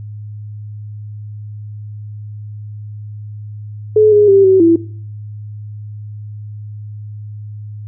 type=tone with pitch steps; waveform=sine; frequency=428.5 / 415.7 / 392.5 / 379.8 / 333.3 Hz; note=A4 / G#4 / G4 / F#4 / E4; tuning=-46 / +2 / +2 / +45 / +19 cents; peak=-5 dBFS; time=3.96-4.76 s; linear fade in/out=5 ms; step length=160 ms; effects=noise-tail reverb RT60 0.5 s tail -18 dB re dry + added 105 Hz sine -26 dBFS peak until 7.87 s